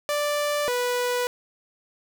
sawtooth tone pair in turn, 587.3 / 491.5 Hz, D5 / B4, 0 / -8 cents, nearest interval minor third, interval 308 cents, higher first, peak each -19 dBFS, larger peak neither, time 0.09-0.68 / 0.68-1.27 s, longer neither, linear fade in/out 0 ms, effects none

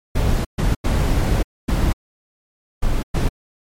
brown noise bursts at uneven times, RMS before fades -17 dBFS, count 6, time 0.15-0.45 / 0.58-0.75 / 0.84-1.43 / 1.68-1.93 / 2.82-3.03 / 3.14-3.29 s, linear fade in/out 10 ms, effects MP3 64 kbps

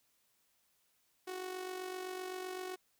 sawtooth tone with amplitude modulation, 369.7 Hz, F#4, 1 cent flat, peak -34 dBFS, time 1.27-2.76 s, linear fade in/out 10 ms, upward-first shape sine, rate 47.8 Hz, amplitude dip 55%, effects white hiss -75 dBFS RMS until 2.99 s

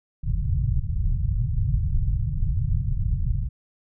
pink low-pass noise, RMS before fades -23 dBFS, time 0.23-3.49 s, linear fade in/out 10 ms, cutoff 150 Hz, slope 48 dB/octave, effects none

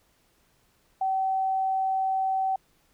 sine tone, 765 Hz, G5, 42 cents flat, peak -23 dBFS, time 1.01-2.56 s, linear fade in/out 5 ms, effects pink hiss -66 dBFS RMS until 2.93 s

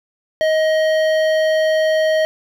sine tone with hard clipping, 629 Hz, D#5, 19 cents sharp, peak -15 dBFS, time 0.41-2.25 s, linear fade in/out 0 ms, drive 12 dB, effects none

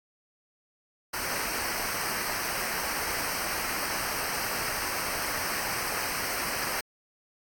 pink noise with comb filter, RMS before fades -32 dBFS, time 1.13-6.81 s, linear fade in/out 10 ms, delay 0.28 ms, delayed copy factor -0.8, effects AAC 64 kbps

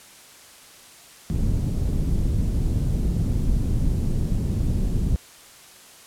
pink low-pass noise, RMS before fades -22 dBFS, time 1.3-5.16 s, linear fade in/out 0 ms, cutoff 180 Hz, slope 12 dB/octave, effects white hiss -47 dBFS RMS until 6.06 s + low-pass 11000 Hz 12 dB/octave

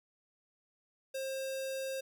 square tone with notch filter, 533 Hz, C5, 32 cents sharp, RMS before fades -38 dBFS, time 1.14-2.01 s, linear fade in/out 10 ms, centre 1100 Hz, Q 0.66, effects none

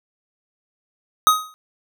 square tone with exponential decay, 1257 Hz, D#6, 17 cents sharp, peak -8 dBFS, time 1.27-1.54 s, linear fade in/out 0 ms, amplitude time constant 57 ms, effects none

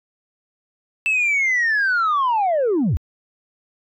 sine linear sweep, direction down, 2653 to 57 Hz, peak -14 dBFS, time 1.06-2.97 s, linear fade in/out 0 ms, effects tanh soft clip ceiling -14 dBFS

